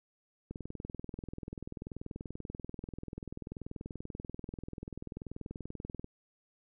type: click train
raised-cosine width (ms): 3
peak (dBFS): -28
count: 115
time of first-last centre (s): 0.51-6.044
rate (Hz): 20.6
effects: none